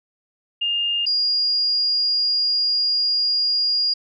sine tone pair in turn, 2820 / 4842 Hz, F7 / D#8, +16 / -48 cents, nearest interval major sixth, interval 936 cents, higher second, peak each -19 / -17 dBFS, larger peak second, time 0.61-1.06 / 1.06-3.94 s, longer second, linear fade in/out 10 ms, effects none

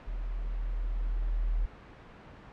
sine tone with level ramp, 40.01 Hz, D#1, 49 cents sharp, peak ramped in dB -32 to -25 dBFS, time 0.07-1.66 s, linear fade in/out 10 ms, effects pink hiss -50 dBFS RMS until 2.52 s + low-pass 2000 Hz 12 dB/octave

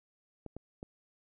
clicks, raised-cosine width 2 ms, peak -29 dBFS, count 3, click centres 0.463 / 0.566 / 0.829 s, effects none

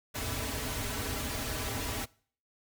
pink noise with comb filter, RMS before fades -35 dBFS, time 0.14-2.06 s, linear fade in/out 20 ms, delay 5.6 ms, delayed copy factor -1, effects noise-tail reverb RT60 0.5 s tail -23 dB re dry

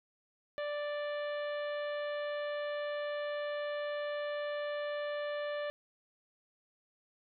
harmonic tone, 587.3 Hz, D5, in tune, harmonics 1 / 2 / 3 / 4 / 5 / 6 / 7, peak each -35 / -46 / -44 / -53 / -52 / -54 / -60 dBFS, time 0.58-5.7 s, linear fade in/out 0 ms, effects none

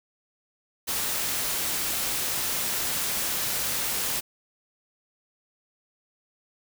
white noise, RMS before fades -28 dBFS, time 0.87-4.21 s, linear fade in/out 20 ms, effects none

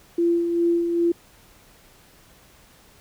sine tone with tremolo, 341.3 Hz, F4, 40 cents flat, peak -16 dBFS, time 0.18-1.12 s, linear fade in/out 5 ms, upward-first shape sine, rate 2.5 Hz, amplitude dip 45%, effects pink hiss -53 dBFS RMS until 3 s

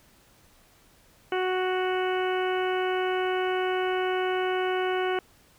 harmonic tone, 370 Hz, F#4, in tune, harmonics 1 / 2 / 3 / 4 / 5 / 6 / 7 / 8, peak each -26 / -31 / -36 / -34 / -41 / -39 / -44 / -39 dBFS, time 1.32-5.19 s, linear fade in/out 2 ms, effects pink hiss -59 dBFS RMS until 5.58 s

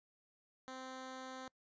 10% pulse tone, 260 Hz, C4, 11 cents flat, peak -38 dBFS, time 0.68-1.48 s, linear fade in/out 0 ms, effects noise-tail reverb RT60 0.1 s tail -25 dB re dry + resampled to 16000 Hz

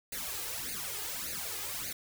white noise with flanger, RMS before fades -38 dBFS, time 0.12-1.93 s, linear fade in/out 5 ms, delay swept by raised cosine 0.45 to 2.45 ms, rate 1.7 Hz, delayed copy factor +0.85, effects none

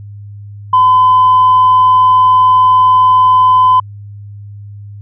sine tone, 1015 Hz, B5, 47 cents sharp, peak -3 dBFS, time 0.73-3.8 s, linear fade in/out 5 ms, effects tanh soft clip ceiling -1 dBFS + added 102 Hz sine -27 dBFS peak until 5.01 s

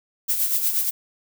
violet noise with tremolo, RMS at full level -20 dBFS, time 0.28-0.91 s, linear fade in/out 20 ms, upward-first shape sine, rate 8.4 Hz, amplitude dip 55%, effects none

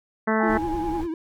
harmonic tone, 219.3 Hz, A3, 6 cents flat, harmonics 1 / 2 / 3 / 4 / 5 / 6 / 7 / 8 / 9, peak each -23 / -26 / -28 / -29 / -30 / -31 / -31 / -32 / -33 dBFS, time 0.27-0.58 s, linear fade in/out 10 ms
sine tone with tremolo, 830.6 Hz, G#5, in tune, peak -27 dBFS, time 0.4-1.01 s, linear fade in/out 2 ms, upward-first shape sine, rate 13 Hz, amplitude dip 30%
triangle tone with vibrato, 330.8 Hz, E4, 6 cents sharp, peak -24 dBFS, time 0.43-1.14 s, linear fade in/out 2 ms, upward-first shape triangle, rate 10 Hz, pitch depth 110 cents each way
brown noise, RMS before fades -34 dBFS, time 0.46-1.08 s, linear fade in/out 50 ms
effects none

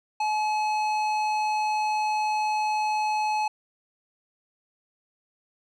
sine tone with tanh clipping, 854 Hz, G#5, 48 cents sharp, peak -25 dBFS, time 0.2-3.48 s, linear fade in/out 5 ms, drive 14 dB, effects none

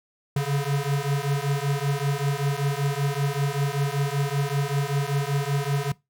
square beating tone pair, 138.59 / 143.79 Hz, C#3 / D3, 0 / -36 cents, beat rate 5.2 Hz, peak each -26 / -26 dBFS, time 0.36-5.92 s, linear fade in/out 5 ms, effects noise-tail reverb RT60 0.2 s tail -21 dB re dry

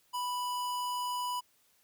square tone, 987.8 Hz, B5, in tune, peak -33 dBFS, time 0.13-1.41 s, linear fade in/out 20 ms, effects white hiss -69 dBFS RMS until 1.83 s

